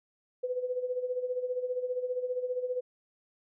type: tone with tremolo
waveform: sine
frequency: 501 Hz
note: B4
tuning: 25 cents sharp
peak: -27 dBFS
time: 0.43-2.81 s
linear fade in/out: 10 ms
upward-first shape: sine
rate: 15 Hz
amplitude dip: 70%
effects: none